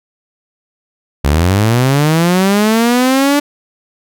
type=linear sweep; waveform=sawtooth; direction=up; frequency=66.2 to 292.2 Hz; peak=-5 dBFS; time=1.24-3.4 s; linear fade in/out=10 ms; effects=none